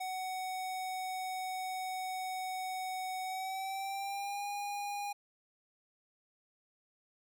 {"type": "tone with pitch glide", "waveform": "square", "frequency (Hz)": [747, 814.6], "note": ["F#5", "G#5"], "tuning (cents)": [16, -34], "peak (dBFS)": -37, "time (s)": [0, 5.13], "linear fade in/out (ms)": 10, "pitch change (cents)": 150, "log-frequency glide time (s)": [3.23, 4.47], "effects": []}